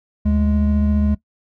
triangle tone pair together, 74.41 / 208.7 Hz, D2 / G#3, +23 / +9 cents, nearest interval octave + tritone, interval 1786 cents, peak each -15 dBFS, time 0.25-1.15 s, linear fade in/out 10 ms, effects noise-tail reverb RT60 0.1 s tail -18 dB re dry

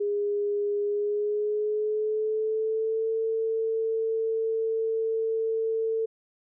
sine tone with pitch glide, 410 to 447.1 Hz, G#4 to A4, -22 to +28 cents, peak -24 dBFS, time 0-6.06 s, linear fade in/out 10 ms, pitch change +150 cents, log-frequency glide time 0.82-3.11 s, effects none

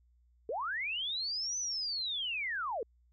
sine linear two-way sweep, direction up then down, 399 to 6100 to 399 Hz, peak -33 dBFS, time 0.49-2.83 s, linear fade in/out 2 ms, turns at 1.58 s, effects added 60 Hz sine -64 dBFS peak until 3.12 s

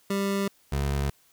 25% pulse tone pair in turn, 197.9 / 69.97 Hz, G3 / C#2, +17 / +17 cents, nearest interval octave + tritone, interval 1800 cents, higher first, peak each -21 dBFS, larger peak neither, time 0.1-0.48 / 0.72-1.1 s, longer neither, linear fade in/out 5 ms, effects white hiss -62 dBFS RMS until 1.32 s

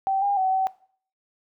sine tone with pitch steps, 774 / 806 / 756 / 762 Hz, G5 / G5 / F#5 / G5, -22 / +48 / +37 / -49 cents, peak -20 dBFS, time 0.07-0.67 s, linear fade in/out 0 ms, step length 150 ms, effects noise-tail reverb RT60 0.5 s tail -19 dB re dry

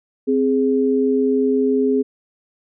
sine tone pair together, 261.6 / 415.8 Hz, C4 / G#4, 0 / +2 cents, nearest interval minor sixth, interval 802 cents, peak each -17 dBFS, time 0.27-2.03 s, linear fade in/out 20 ms, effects none

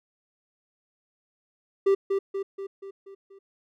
triangle tone with echo, 392 Hz, G4, in tune, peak -15 dBFS, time 1.86-1.95 s, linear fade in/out 10 ms, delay 240 ms, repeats 6, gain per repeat -5 dB, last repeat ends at 3.39 s, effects none

